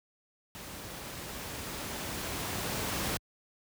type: noise with level ramp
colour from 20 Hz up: pink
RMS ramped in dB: -44 to -32 dBFS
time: 0.55-3.17 s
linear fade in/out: 0 ms
effects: high-pass 60 Hz 12 dB/octave